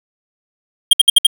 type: tone bursts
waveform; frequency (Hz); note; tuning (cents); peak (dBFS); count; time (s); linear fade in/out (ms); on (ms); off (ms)
square; 3216; G7; +44; -4; 5; 0.91-1.268; 5; 22; 62
effects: none